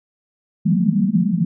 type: band-pass noise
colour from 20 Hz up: pink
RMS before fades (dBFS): -17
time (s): 0.65-1.45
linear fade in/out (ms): 5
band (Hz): 160 to 230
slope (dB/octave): 96
effects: none